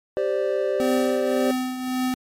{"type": "chord", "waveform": "triangle", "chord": "G suspended fourth", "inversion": "none", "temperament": "just", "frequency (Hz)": [392, 522.7, 588], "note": ["G4", "C5", "D5"], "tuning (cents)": [0, -2, 2], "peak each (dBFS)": -23, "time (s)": [0.17, 1.51], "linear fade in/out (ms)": 0}
{"type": "tone with tremolo", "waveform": "square", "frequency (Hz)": 255.2, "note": "C4", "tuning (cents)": -43, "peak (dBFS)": -21, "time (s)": [0.8, 2.14], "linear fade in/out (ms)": 0, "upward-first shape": "triangle", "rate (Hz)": 1.8, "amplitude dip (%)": 65}
{"effects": ["MP3 64 kbps"]}